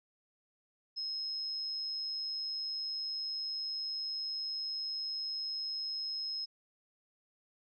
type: tone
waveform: sine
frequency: 5150 Hz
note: E8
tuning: 41 cents flat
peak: -35 dBFS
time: 0.96-6.46 s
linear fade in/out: 20 ms
effects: none